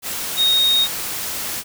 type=tone in noise; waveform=sine; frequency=3729 Hz; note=A#7; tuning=in tune; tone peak=-13 dBFS; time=0.36-0.88 s; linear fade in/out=50 ms; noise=white; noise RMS=-26 dBFS; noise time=0.02-1.64 s; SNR=+10 dB; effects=none